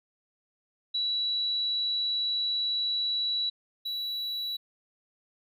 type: tone pair in turn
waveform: sine / triangle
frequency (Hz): 3926 / 3926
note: B7 / B7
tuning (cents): -11 / -11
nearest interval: unison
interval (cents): 0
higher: neither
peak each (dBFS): -26 / -29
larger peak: first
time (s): 0.94-3.5 / 3.85-4.57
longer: first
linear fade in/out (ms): 10
effects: none